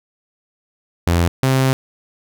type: tone pair in turn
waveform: sawtooth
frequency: 85.7 / 132.11 Hz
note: F2 / C3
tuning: -32 / +17 cents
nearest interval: perfect fifth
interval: 749 cents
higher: second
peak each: -9 dBFS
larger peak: neither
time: 1.07-1.28 / 1.43-1.73 s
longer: second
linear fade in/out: 0 ms
effects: none